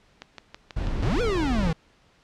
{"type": "click train", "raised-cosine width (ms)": 0.2, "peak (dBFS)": -20, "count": 7, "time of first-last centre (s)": [0.22, 1.196], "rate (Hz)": 6.15}
{"type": "noise", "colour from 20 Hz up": "brown", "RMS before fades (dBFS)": -27, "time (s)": [0.76, 1.72], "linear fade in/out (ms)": 10}
{"type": "exponential two-way sweep", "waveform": "square", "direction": "up then down", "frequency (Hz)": [79.5, 505, 152.9], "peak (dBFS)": -24, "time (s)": [1.02, 1.73], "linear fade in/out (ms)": 5, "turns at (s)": 1.21}
{"effects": ["pink hiss -60 dBFS RMS until 2.23 s", "low-pass 5000 Hz 12 dB/octave"]}